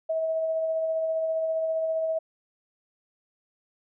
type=tone with tremolo; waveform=sine; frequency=644 Hz; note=E5; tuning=41 cents flat; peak=-23 dBFS; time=0.09-2.19 s; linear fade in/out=10 ms; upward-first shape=sine; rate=15 Hz; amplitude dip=25%; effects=none